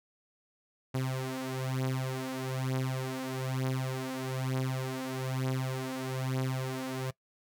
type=beating tone pair; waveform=sawtooth; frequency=130 / 131.1 Hz; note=C3 / C3; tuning=-11 / +4 cents; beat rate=1.1 Hz; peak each=-31 / -30 dBFS; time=0.94-7.11 s; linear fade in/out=10 ms; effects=noise-tail reverb RT60 0.1 s tail -21 dB re dry